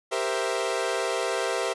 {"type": "chord", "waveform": "sawtooth", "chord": "C dominant seventh", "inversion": "second", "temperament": "equal", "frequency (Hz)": [392, 466.2, 523.3, 659.3], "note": ["G4", "Bb4", "C5", "E5"], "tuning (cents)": [0, 0, 0, 0], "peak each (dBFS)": -27, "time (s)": [0.11, 1.74], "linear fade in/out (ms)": 20, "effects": ["resampled to 24000 Hz"]}